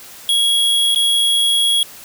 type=tone with dropouts; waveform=square; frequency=3319 Hz; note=G#7; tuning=2 cents flat; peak=-13 dBFS; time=0.29-1.83 s; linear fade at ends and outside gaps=1 ms; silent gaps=0.947-0.959 s; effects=white hiss -38 dBFS RMS until 2.04 s